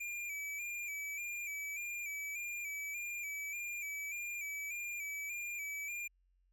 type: tone with vibrato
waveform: square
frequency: 2349 Hz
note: D7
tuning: in tune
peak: -40 dBFS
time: 0-6.08 s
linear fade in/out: 10 ms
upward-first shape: square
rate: 1.7 Hz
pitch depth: 40 cents each way
effects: added 45 Hz sine -70 dBFS peak until 6.52 s